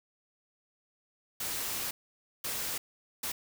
white noise bursts at uneven times, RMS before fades -35 dBFS, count 3, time 1.4-1.91 / 2.44-2.78 / 3.23-3.32 s, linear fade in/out 5 ms, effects none

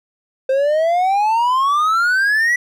triangle exponential sweep, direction up, 521 to 1975.5 Hz, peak -11 dBFS, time 0.49-2.56 s, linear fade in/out 5 ms, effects none

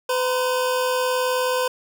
square tone cluster, 506 / 945 / 1024 Hz, B4 / A#5 / C6, +42 / +23 / -38 cents, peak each -22 / -30 / -27 dBFS, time 0.09-1.68 s, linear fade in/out 5 ms, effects none

